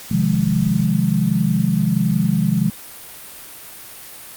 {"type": "chord", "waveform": "sine", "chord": "F minor seventh", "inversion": "second", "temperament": "equal with one note detuned", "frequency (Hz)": [130.81, 155.56, 177.05, 207.7], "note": ["C3", "Eb3", "F3", "Ab3"], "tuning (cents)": [0, 0, 24, 0], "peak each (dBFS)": [-22, -21, -19, -19], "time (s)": [0.11, 2.7], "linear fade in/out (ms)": 5, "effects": ["white hiss -37 dBFS RMS until 4.36 s", "Opus 48 kbps"]}